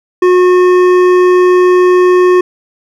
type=tone with hard clipping; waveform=sine; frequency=362.7 Hz; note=F#4; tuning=34 cents flat; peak=-6 dBFS; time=0.22-2.41 s; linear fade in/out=5 ms; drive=11 dB; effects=none